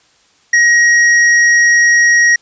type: tone with tanh clipping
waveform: sine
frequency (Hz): 1891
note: A#6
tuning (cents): +24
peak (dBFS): -8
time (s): 0.53-2.36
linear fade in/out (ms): 5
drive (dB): 13
effects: white hiss -52 dBFS RMS until 2.41 s + resampled to 16000 Hz